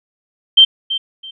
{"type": "tone with echo", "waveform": "sine", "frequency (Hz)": 3136, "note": "G7", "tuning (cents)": 0, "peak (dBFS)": -3, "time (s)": [0.57, 0.65], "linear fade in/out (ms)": 10, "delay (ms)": 330, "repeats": 2, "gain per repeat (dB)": -13, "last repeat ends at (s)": 1.31, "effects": []}